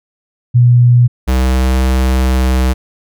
sine / square tone pair in turn, 121.7 / 64.32 Hz, B2 / C2, -25 / -29 cents, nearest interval major seventh, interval 1104 cents, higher first, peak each -4 / -10 dBFS, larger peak first, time 0.54-1.08 / 1.27-2.74 s, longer second, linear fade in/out 20 ms, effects none

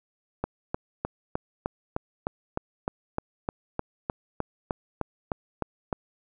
click train, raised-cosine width 1 ms, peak -13 dBFS, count 19, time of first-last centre 0.44-5.928 s, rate 3.28 Hz, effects none

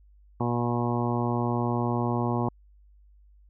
harmonic tone, 120 Hz, B2, 49 cents flat, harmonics 1 / 2 / 3 / 4 / 5 / 6 / 7 / 8 / 9, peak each -28 / -29 / -32 / -37 / -38 / -36 / -35 / -36 / -37 dBFS, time 0.4-2.49 s, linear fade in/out 5 ms, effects added 50 Hz sine -53 dBFS peak until 3.49 s

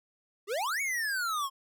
square exponential two-way sweep, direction up then down, 372.2 to 2271 to 1056 Hz, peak -30 dBFS, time 0.47-1.5 s, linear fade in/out 50 ms, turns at 0.81 s, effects none

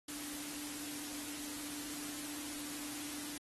sine tone in noise, 293.7 Hz, D4, in tune, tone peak -47 dBFS, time 0.08-3.38 s, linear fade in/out 5 ms, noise white, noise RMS -45 dBFS, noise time 0.08-3.38 s, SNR -5 dB, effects AAC 32 kbps

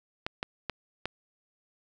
clicks, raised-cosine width 0.3 ms, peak -15 dBFS, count 4, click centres 0.265 / 0.429 / 0.697 / 1.056 s, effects none

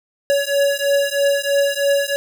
square beating tone pair, 561 / 564.1 Hz, C#5 / C#5, +21 / +30 cents, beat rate 3.1 Hz, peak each -19 dBFS, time 0.3-2.16 s, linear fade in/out 0 ms, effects none

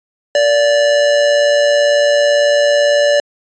square tone with amplitude modulation, 582 Hz, D5, 16 cents flat, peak -8 dBFS, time 0.35-3.2 s, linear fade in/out 2 ms, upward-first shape sine, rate 118 Hz, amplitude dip 40%, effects resampled to 16000 Hz

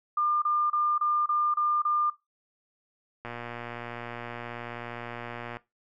sine tone bursts, 1200 Hz, D6, 37 cents sharp, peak -23 dBFS, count 7, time 0.17-2.1 s, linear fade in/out 5 ms, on 250 ms, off 30 ms
click train, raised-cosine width 0.5 ms, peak -22 dBFS, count 277, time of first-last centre 3.25-5.569 s, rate 119 Hz
effects noise-tail reverb RT60 0.2 s tail -18 dB re dry

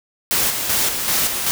white noise with tremolo, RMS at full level -18 dBFS, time 0.31-1.51 s, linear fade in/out 0 ms, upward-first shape square, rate 2.6 Hz, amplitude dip 45%, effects none

